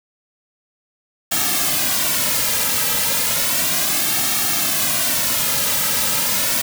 white noise with flanger, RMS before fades -19 dBFS, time 1.31-6.62 s, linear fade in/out 10 ms, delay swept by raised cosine 2 to 2.77 ms, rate 0.33 Hz, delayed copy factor -0.7, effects none

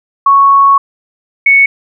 sine tone pair in turn, 1108 / 2216 Hz, C#6 / C#7, -1 / -1 cents, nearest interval octave, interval 1200 cents, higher second, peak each -3 dBFS, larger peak neither, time 0.26-0.78 / 1.46-1.66 s, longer first, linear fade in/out 5 ms, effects none

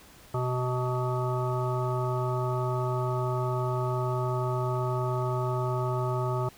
harmonic tone, 125.9 Hz, B2, 34 cents sharp, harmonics 1 / 3 / 5 / 7 / 9 / 10, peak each -28 / -33 / -35 / -36 / -38 / -38 dBFS, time 0.34-6.49 s, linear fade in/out 5 ms, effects pink hiss -53 dBFS RMS until 6.57 s

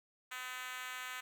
5% pulse tone with high-pass filter, 253.6 Hz, B3, 46 cents sharp, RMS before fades -44 dBFS, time 0.31-1.21 s, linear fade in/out 10 ms, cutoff 1300 Hz, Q 1.3, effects none

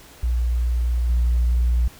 sine tone with level steps, 59.8 Hz, A#1, 45 cents sharp, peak -17 / -14 dBFS, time 0.23-1.88 s, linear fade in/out 5 ms, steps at 1.09 s, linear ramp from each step 10 ms, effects tanh soft clip ceiling -13 dBFS + pink hiss -46 dBFS RMS until 1.99 s

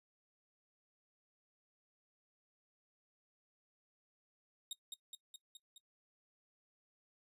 sawtooth tone with echo, 3729 Hz, A#7, in tune, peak -37 dBFS, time 4.71-4.73 s, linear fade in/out 2 ms, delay 210 ms, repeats 5, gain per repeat -3 dB, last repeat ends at 5.78 s, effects noise-tail reverb RT60 0.1 s tail -20 dB re dry + resampled to 32000 Hz

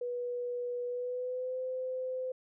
sine tone with pitch glide, 488.1 to 513 Hz, B4 to C5, -20 to -34 cents, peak -33 dBFS, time 0.01-2.32 s, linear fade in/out 5 ms, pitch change +86 cents, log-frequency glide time 0.86-1.59 s, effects none

